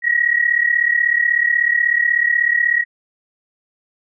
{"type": "tone pair together", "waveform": "sine", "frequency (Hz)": [1886, 1922.3], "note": ["A#6", "B6"], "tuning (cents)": [20, -47], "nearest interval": "unison", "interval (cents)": 33, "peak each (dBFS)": -16, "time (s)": [0.02, 2.85], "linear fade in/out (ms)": 50, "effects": []}